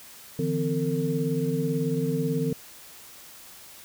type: tone cluster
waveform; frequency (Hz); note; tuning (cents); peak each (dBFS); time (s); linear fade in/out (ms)
sine; 149.1 / 167.3 / 255.9 / 452; D3 / E3 / C4 / A4; +27 / +26 / -38 / +47; -29; 0.39-2.53; 2
effects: white hiss -47 dBFS RMS until 3.84 s